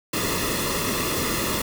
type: noise with comb filter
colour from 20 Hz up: pink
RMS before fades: -25 dBFS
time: 0.13-1.62 s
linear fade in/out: 5 ms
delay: 1.3 ms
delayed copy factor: -0.7
effects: none